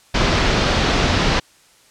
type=low-pass noise; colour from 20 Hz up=pink; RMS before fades=-17 dBFS; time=0.14-1.4 s; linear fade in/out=10 ms; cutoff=5300 Hz; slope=24 dB/octave; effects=white hiss -52 dBFS RMS until 1.9 s + low-pass 9000 Hz 12 dB/octave